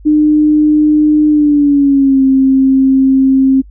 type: tone with pitch glide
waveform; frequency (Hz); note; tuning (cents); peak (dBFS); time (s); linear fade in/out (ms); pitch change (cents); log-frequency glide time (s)
sine; 302.6 to 266.5; D#4 to C4; -48 to +32; -5; 0.05-3.62; 20; -220; 1.28-2.23
effects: noise-tail reverb RT60 0.1 s tail -26 dB re dry + added 50 Hz sine -33 dBFS peak until 3.7 s